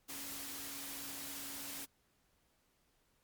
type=tone in noise; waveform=sine; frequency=278.1 Hz; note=C#4; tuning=6 cents sharp; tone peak=-54 dBFS; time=0.08-1.86 s; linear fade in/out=20 ms; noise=white; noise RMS=-45 dBFS; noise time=0.08-1.86 s; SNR=-12 dB; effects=pink hiss -75 dBFS RMS until 3.23 s + MP3 96 kbps